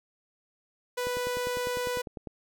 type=tone; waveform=sawtooth; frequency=493.7 Hz; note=B4; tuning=1 cent flat; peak=-25 dBFS; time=0.97-2.02 s; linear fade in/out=10 ms
type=click train; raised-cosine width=2 ms; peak=-25 dBFS; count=13; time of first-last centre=1.07-2.272 s; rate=9.98 Hz
effects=none